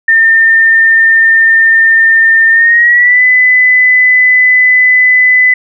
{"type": "tone with pitch glide", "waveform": "sine", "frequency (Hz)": [1808, 2006], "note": ["A6", "B6"], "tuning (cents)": [47, 26], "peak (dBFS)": -3, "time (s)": [0.08, 5.54], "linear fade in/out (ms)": 5, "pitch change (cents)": 179, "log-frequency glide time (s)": [2.51, 3.23], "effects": []}